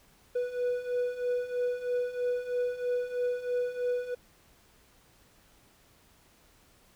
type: beating tone pair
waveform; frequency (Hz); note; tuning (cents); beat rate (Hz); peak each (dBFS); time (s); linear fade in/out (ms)
triangle; 489.9 / 493; B4 / B4; -14 / -3; 3.1; -32 / -28; 0.35-4.15; 10
effects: pink hiss -62 dBFS RMS until 6.95 s